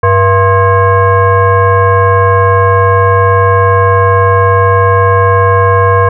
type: tone with frequency modulation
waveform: sine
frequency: 481.2 Hz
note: B4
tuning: 45 cents flat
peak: -4 dBFS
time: 0.03-6.09 s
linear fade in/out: 5 ms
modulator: 579 Hz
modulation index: 1.5
effects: none